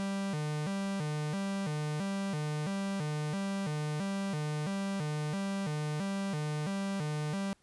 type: tone with vibrato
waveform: 45% pulse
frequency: 172 Hz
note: F3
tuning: 26 cents flat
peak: -32 dBFS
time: 0-7.53 s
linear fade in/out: 0 ms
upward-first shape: square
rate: 1.5 Hz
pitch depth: 230 cents each way
effects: pink hiss -69 dBFS RMS until 7.62 s + resampled to 24000 Hz